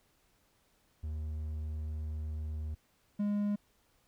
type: tone pair in turn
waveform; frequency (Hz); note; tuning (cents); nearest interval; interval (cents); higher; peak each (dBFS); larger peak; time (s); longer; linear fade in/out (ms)
triangle; 77 / 205.6; D#2 / G#3; -17 / -17; octave + perfect fourth; 1700; second; -33 / -27; second; 1.03-2.75 / 3.19-3.56; first; 10
effects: pink hiss -71 dBFS RMS until 4.07 s